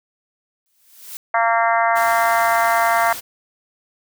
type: noise with exponential growth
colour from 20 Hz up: blue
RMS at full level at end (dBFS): -30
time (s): 0.66-1.17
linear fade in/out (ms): 0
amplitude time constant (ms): 110
type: harmonic tone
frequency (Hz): 229.6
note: A#3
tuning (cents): -26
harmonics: 3 / 4 / 5 / 6 / 7 / 8 / 9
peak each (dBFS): -18 / -20 / -22 / -24 / -25 / -26 / -27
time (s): 1.34-3.13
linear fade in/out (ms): 5
type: noise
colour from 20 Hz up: white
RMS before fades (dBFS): -31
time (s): 1.95-3.21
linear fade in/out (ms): 20
effects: none